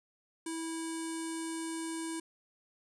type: tone with low-pass filter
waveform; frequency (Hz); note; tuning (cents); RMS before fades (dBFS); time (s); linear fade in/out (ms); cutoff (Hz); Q
square; 326.4; E4; -17; -38; 0.46-2.2; 5; 8800; 7.1
effects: none